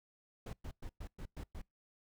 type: noise bursts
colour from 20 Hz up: brown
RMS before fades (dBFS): -44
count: 7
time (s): 0.46-1.617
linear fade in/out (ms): 5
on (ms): 71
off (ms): 110
effects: noise-tail reverb RT60 0.2 s tail -26 dB re dry

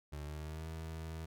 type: tone with pitch glide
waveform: 30% pulse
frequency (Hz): 73.5 to 80.62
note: D2 to E2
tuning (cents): +2 to -38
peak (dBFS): -39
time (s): 0.12-1.26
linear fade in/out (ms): 10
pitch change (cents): +160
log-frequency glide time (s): 0.22-0.68
effects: none

